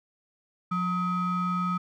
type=ring-modulated tone; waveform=triangle; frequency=545 Hz; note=C#5; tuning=29 cents flat; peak=-20 dBFS; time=0.71-1.78 s; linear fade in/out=10 ms; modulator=724 Hz; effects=none